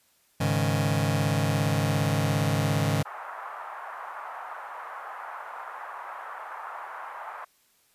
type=chord; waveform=sawtooth; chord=Ab suspended fourth; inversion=none; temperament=just; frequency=103.83 / 138.43 / 155.74 Hz; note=Ab2 / Db3 / Eb3; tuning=0 / -2 / +2 cents; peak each=-23 dBFS; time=0.4-3.03 s; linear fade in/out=10 ms
type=band-pass noise; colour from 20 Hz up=white; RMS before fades=-39 dBFS; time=3.05-7.45 s; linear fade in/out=10 ms; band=740 to 1300 Hz; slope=24 dB/octave
effects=white hiss -65 dBFS RMS until 7.94 s + resampled to 32000 Hz